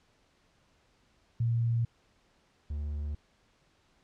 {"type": "tone pair in turn", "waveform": ["sine", "triangle"], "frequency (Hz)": [116.54, 73.67], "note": ["A#2", "D2"], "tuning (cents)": [0, 6], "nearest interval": "minor sixth", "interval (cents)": 794, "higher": "first", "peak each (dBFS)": [-25, -30], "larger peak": "first", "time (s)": [[1.4, 1.85], [2.7, 3.15]], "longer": "neither", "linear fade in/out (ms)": 5, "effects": ["pink hiss -68 dBFS RMS until 4.03 s", "low-pass 6000 Hz 12 dB/octave"]}